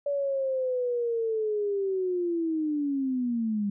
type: linear sweep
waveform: sine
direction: down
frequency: 574 to 199.1 Hz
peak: -25 dBFS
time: 0.06-3.7 s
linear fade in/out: 5 ms
effects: none